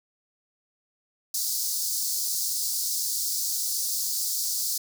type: high-pass noise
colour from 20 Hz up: pink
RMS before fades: -28 dBFS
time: 1.34-4.78 s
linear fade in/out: 5 ms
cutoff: 4500 Hz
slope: 48 dB/octave
effects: none